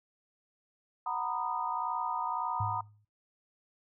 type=chord; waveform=sine; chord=B major seventh; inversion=second; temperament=just; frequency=740.8 / 926 / 987.8 / 1234.7 Hz; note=F#5 / A#5 / B5 / D#6; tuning=+2 / -12 / 0 / -14 cents; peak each=-40 / -35 / -36 / -37 dBFS; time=1.06-2.81 s; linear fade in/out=5 ms
type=tone with exponential decay; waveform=sine; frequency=104.9 Hz; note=G#2; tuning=18 cents sharp; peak=-29 dBFS; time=2.6-3.05 s; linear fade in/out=5 ms; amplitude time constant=97 ms
effects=noise-tail reverb RT60 0.3 s tail -26 dB re dry